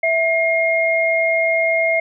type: tone pair together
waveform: sine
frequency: 658.3 / 2135 Hz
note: E5 / C7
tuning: -3 / +34 cents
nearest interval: octave + minor sixth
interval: 2037 cents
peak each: -17 dBFS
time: 0.03-2 s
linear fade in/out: 5 ms
effects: none